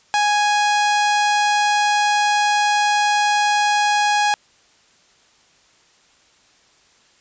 sawtooth tone, 830 Hz, G#5, 1 cent flat, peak -11 dBFS, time 0.14-4.34 s, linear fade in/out 0 ms, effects white hiss -55 dBFS RMS until 7.2 s + resampled to 16000 Hz

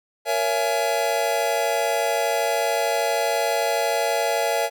square chord, A# half-diminished seventh, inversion none, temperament just, 466.2 / 559.4 / 671.3 / 839.1 Hz, A#4 / C#5 / E5 / G#5, 0 / +16 / +31 / +18 cents, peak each -28 / -27 / -25 / -27 dBFS, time 0.25-4.7 s, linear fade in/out 50 ms, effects none

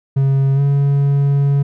triangle tone with pitch glide, 136.3 to 140.7 Hz, C#3 to C#3, -29 to +26 cents, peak -9 dBFS, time 0.16-1.63 s, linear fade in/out 10 ms, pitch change +55 cents, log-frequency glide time 0.55-0.6 s, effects none

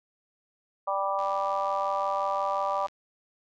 harmonic tone, 196 Hz, G3, in tune, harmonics 3 / 4 / 5 / 6, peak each -31 / -31 / -31 / -31 dBFS, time 0.87-2.87 s, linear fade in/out 10 ms
click train, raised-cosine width 0.2 ms, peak -30 dBFS, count 146, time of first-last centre 1.19-2.884 s, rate 85.6 Hz
effects none

